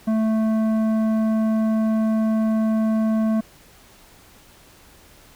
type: tone with tanh clipping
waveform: triangle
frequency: 220 Hz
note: A3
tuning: in tune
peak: -19 dBFS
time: 0.07-3.41 s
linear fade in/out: 10 ms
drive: 15 dB
effects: pink hiss -50 dBFS RMS until 5.35 s